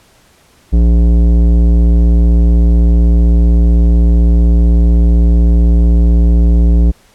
triangle tone with tanh clipping, 57.9 Hz, A#1, 11 cents flat, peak -7 dBFS, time 0.72-6.92 s, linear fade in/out 20 ms, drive 18 dB, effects pink hiss -48 dBFS RMS until 7.14 s + low-pass 12000 Hz 12 dB/octave

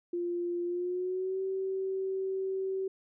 sine tone with pitch glide, 348.6 to 382.4 Hz, F4 to G4, -3 to -43 cents, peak -30 dBFS, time 0.13-2.88 s, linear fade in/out 5 ms, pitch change +160 cents, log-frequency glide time 0.65-1.41 s, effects none

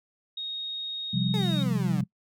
sine tone, 3735 Hz, A#7, 3 cents sharp, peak -31 dBFS, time 0.37-1.63 s, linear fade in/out 5 ms
sine chord, C suspended fourth, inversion none, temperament equal with one note detuned, 130.81 / 174.01 / 196 Hz, C3 / F3 / G3, 0 / -6 / 0 cents, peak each -28 dBFS, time 1.13-2.04 s, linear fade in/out 10 ms
30% pulse exponential sweep, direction down, 444.8 to 138.59 Hz, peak -30 dBFS, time 1.34-2.01 s, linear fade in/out 0 ms
effects noise-tail reverb RT60 0.1 s tail -21 dB re dry

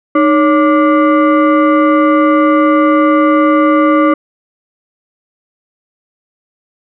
sine tone with frequency modulation, 307.1 Hz, D#4, 23 cents flat, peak -6 dBFS, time 0.15-4.14 s, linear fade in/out 5 ms, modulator 869 Hz, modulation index 1.1, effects none

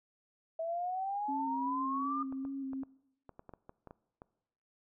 sine exponential sweep, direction up, 647 to 1223 Hz, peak -33 dBFS, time 0.59-2.23 s, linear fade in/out 5 ms
sine tone with vibrato, 270 Hz, C#4, 45 cents flat, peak -36 dBFS, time 1.28-2.84 s, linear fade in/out 10 ms, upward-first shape square, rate 2.6 Hz, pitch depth 21 cents each way
clicks, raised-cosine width 1 ms, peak -35 dBFS, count 12, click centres 2.325 / 2.451 / 2.733 / 2.834 / 3.293 / 3.394 / 3.493 / 3.537 / 3.694 / 3.873 / 3.909 / 4.219 s
effects noise-tail reverb RT60 0.9 s tail -21 dB re dry

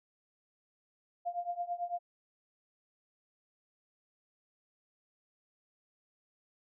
sine tone with tremolo, 700 Hz, F5, 4 cents sharp, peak -30 dBFS, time 1.25-1.99 s, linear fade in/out 20 ms, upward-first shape triangle, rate 9 Hz, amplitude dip 95%, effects none

